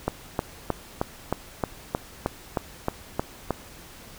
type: click train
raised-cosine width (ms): 1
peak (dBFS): -9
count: 12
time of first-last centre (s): 0.08-3.507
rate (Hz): 3.21
effects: pink hiss -46 dBFS RMS until 4.18 s